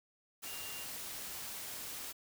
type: tone in noise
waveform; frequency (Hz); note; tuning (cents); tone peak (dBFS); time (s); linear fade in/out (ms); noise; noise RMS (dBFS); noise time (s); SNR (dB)
sine; 2794; F7; 0; -49; 0.45-0.85; 20; white; -44; 0.42-2.13; -8
effects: none